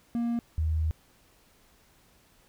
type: tone pair in turn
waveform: triangle / sine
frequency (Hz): 235.3 / 79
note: A#3 / D#2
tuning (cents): +16 / +27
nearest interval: octave + perfect fifth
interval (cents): 1889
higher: first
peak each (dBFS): -24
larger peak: neither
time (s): 0.15-0.39 / 0.58-0.91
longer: second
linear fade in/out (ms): 0
effects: pink hiss -62 dBFS RMS until 2.48 s